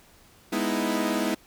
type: chord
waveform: sawtooth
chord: E major seventh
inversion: first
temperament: equal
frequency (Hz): 207.7 / 246.9 / 311.1 / 329.6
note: G#3 / B3 / D#4 / E4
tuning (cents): 0 / 0 / 0 / 0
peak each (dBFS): -26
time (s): 0.52-1.35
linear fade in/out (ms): 10
effects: pink hiss -56 dBFS RMS until 1.46 s